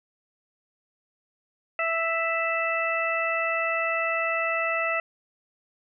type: harmonic tone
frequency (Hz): 660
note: E5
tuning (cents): +2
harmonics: 1 / 2 / 3 / 4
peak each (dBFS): -29 / -29 / -29 / -29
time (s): 1.79-5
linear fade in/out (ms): 2
effects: none